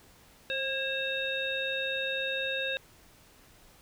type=harmonic tone with a mistuned harmonic; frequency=532 Hz; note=C5; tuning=29 cents sharp; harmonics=1 / 3 / 5 / 7; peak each=-35 / -35 / -35 / -35 dBFS; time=0.5-2.77 s; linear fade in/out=0 ms; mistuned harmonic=3; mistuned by=+36 cents; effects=pink hiss -58 dBFS RMS until 3.81 s